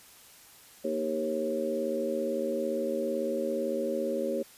harmonic tone with a mistuned harmonic, 77.78 Hz, D#2, in tune, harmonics 3 / 4 / 5 / 6 / 7, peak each -35 / -37 / -34 / -39 / -31 dBFS, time 0.84-4.43 s, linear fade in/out 10 ms, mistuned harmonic 5, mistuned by +17 cents, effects white hiss -54 dBFS RMS until 4.57 s + resampled to 32000 Hz

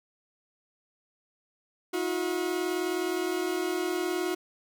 40% pulse tone pair together, 321.6 / 361 Hz, E4 / F#4, -43 / -43 cents, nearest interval major second, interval 200 cents, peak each -32 / -28 dBFS, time 1.93-4.35 s, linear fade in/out 10 ms, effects none

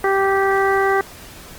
harmonic tone, 390.3 Hz, G4, 8 cents flat, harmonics 1 / 2 / 3 / 4 / 5, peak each -17 / -20 / -22 / -23 / -24 dBFS, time 0.04-1.01 s, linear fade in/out 2 ms, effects pink hiss -39 dBFS RMS until 1.58 s + Opus 24 kbps

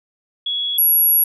sine tone pair in turn, 3357 / 11334 Hz, G#7 / F9, +18 / +24 cents, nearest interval octave + major sixth, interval 2106 cents, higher second, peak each -19 / -11 dBFS, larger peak second, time 0.46-0.78 / 0.78-1.24 s, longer second, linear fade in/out 5 ms, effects none

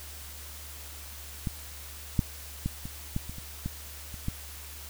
clicks, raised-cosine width 5 ms, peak -17 / -10 / -16 / -25 / -16 / -27 / -28 / -19 / -30 / -17 dBFS, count 10, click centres 1.472 / 2.192 / 2.66 / 2.855 / 3.164 / 3.295 / 3.384 / 3.66 / 4.142 / 4.284 s, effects added 72 Hz sine -45 dBFS peak until 4.89 s + white hiss -45 dBFS RMS until 4.89 s

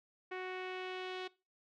sawtooth tone with low-pass filter sweep, 370 Hz, F#4, in tune, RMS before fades -42 dBFS, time 0.31-1.28 s, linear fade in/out 10 ms, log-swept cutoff 2200 to 3500 Hz, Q 2.2, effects noise-tail reverb RT60 0.3 s tail -22 dB re dry

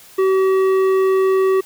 sine tone with tanh clipping, 381.1 Hz, G4, 49 cents flat, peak -14 dBFS, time 0.18-1.61 s, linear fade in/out 10 ms, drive 11 dB, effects white hiss -44 dBFS RMS until 1.65 s

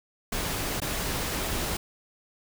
pink noise with dropouts, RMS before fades -30 dBFS, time 0.32-1.77 s, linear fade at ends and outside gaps 5 ms, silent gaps 0.802-0.817 s, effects none

